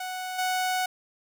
sawtooth tone with level steps, 740 Hz, F#5, in tune, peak -28 / -21 dBFS, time 0-0.86 s, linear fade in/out 5 ms, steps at 0.38 s, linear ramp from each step 10 ms, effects 9-bit

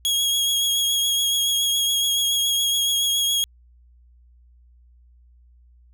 sawtooth tone with vibrato, 3300 Hz, G#7, 12 cents flat, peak -16 dBFS, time 0.05-3.44 s, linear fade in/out 0 ms, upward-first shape triangle, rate 7.1 Hz, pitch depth 25 cents each way, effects added 60 Hz sine -50 dBFS peak until 5.93 s

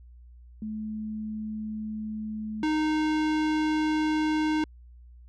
sine / square tone pair in turn, 215.7 / 308.9 Hz, A3 / D#4, -34 / -12 cents, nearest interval tritone, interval 622 cents, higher second, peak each -31 / -24 dBFS, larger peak second, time 0.62-2.63 / 2.63-4.64 s, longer neither, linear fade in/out 2 ms, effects added 60 Hz sine -47 dBFS peak until 5.28 s + low-pass 4000 Hz 12 dB/octave

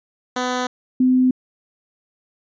10% pulse / sine tone pair in turn, 250.7 / 255.4 Hz, B3 / C4, +26 / -42 cents, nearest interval unison, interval 32 cents, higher second, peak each -12 dBFS, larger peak neither, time 0.36-0.67 / 1-1.31 s, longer neither, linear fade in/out 5 ms, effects resampled to 16000 Hz

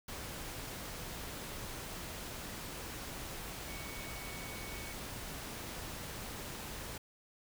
sine tone in noise, 2234 Hz, C#7, 13 cents sharp, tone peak -50 dBFS, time 3.68-4.93 s, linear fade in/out 5 ms, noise pink, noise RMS -44 dBFS, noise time 0.08-6.98 s, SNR -9 dB, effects none

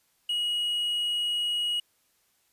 triangle tone with quantisation, 2900 Hz, F#7, 35 cents flat, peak -24 dBFS, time 0.29-1.8 s, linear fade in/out 5 ms, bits 9, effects white hiss -69 dBFS RMS until 2.52 s + resampled to 32000 Hz

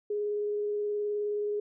sine tone with vibrato, 415.3 Hz, G#4, in tune, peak -28 dBFS, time 0.1-1.6 s, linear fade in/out 5 ms, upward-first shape square, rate 19 Hz, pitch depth 9 cents each way, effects none

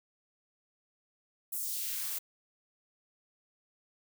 blue noise with high-pass filter sweep, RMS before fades -36 dBFS, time 1.52-2.19 s, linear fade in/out 10 ms, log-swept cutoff 11000 to 540 Hz, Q 1.1, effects none

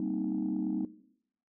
sine chord, C minor seventh, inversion second, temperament equal, 196 / 233.1 / 261.6 / 311.1 Hz, G3 / Bb3 / C4 / Eb4, 0 / 0 / 0 / 0 cents, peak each -35 / -35 / -35 / -33 dBFS, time 0-0.85 s, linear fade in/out 2 ms, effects noise-tail reverb RT60 0.7 s tail -17 dB re dry + tanh soft clip ceiling -23 dBFS

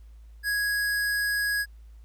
square tone, 1661.2 Hz, G#6, in tune, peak -25 dBFS, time 0.43-1.66 s, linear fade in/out 50 ms, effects added 55 Hz sine -45 dBFS peak until 2.04 s + pink hiss -69 dBFS RMS until 2.04 s

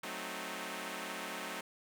5% pulse chord, F# diminished seventh, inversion none, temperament equal, 185 / 220 / 261.6 / 311.1 Hz, F#3 / A3 / C4 / Eb4, 0 / 0 / 0 / 0 cents, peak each -34 dBFS, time 0.03-1.61 s, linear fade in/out 5 ms, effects none

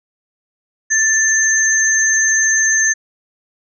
sine tone pair together, 1766 / 6293 Hz, A6 / G8, +6 / +6 cents, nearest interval octave + minor seventh, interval 2200 cents, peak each -14 dBFS, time 0.9-2.94 s, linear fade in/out 20 ms, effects none

